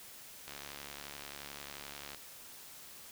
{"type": "click train", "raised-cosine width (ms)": 0.2, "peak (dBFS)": -27, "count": 120, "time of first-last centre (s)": [0.48, 2.147], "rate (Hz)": 71.4, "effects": ["white hiss -52 dBFS RMS until 3.11 s"]}